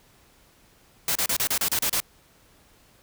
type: noise bursts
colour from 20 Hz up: white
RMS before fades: -24 dBFS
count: 9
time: 1.08-2.002 s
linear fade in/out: 2 ms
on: 74 ms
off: 32 ms
effects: pink hiss -58 dBFS RMS until 3.02 s

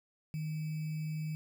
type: tone with sample-and-hold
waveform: sine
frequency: 155.56 Hz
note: D#3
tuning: in tune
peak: -34 dBFS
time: 0.34-1.35 s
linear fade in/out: 0 ms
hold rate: 2450 Hz
effects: none

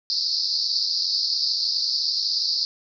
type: band-pass noise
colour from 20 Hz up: white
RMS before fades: -24 dBFS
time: 0.1-2.65 s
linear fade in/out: 0 ms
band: 4300 to 5100 Hz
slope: 96 dB/octave
effects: none

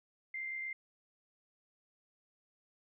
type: tone with amplitude modulation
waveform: sine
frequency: 2093 Hz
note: C7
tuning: in tune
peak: -36 dBFS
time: 0.34-0.73 s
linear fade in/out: 5 ms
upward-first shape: sine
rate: 68 Hz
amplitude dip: 35%
effects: none

